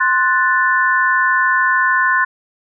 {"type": "chord", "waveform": "sine", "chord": "F# diminished", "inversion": "second", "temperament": "equal", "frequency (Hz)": [1046.5, 1480, 1760], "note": ["C6", "F#6", "A6"], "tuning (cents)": [0, 0, 0], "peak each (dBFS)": -16, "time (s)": [0, 2.25], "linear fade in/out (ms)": 10, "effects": []}